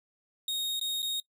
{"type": "tone with dropouts", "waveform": "40% pulse", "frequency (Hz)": 3729, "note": "A#7", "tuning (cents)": 0, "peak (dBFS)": -28, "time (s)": [0.48, 1.2], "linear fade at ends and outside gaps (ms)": 2, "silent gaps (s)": [[0.796, 0.812], [1.021, 1.027]], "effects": ["noise-tail reverb RT60 0.1 s tail -23 dB re dry"]}